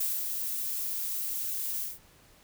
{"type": "noise with ADSR envelope", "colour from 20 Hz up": "violet", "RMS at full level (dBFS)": -29, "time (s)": [0, 1.99], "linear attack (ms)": 6, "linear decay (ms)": 200, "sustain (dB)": -4, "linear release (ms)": 180, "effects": ["pink hiss -59 dBFS RMS until 2.43 s"]}